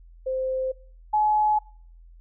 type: tone pair in turn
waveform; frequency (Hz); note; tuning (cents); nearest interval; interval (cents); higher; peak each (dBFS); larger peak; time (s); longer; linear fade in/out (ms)
sine; 521 / 849.5; C5 / G#5; -7 / +39; minor sixth; 846; second; -24 / -18; second; 0.26-0.72 / 1.13-1.59; neither; 10
effects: noise-tail reverb RT60 0.5 s tail -23 dB re dry + added 42 Hz sine -46 dBFS peak until 2.2 s